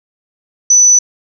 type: tone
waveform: sine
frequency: 5980 Hz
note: F#8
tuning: 17 cents sharp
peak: -4 dBFS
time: 0.7-0.99 s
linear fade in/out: 5 ms
effects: none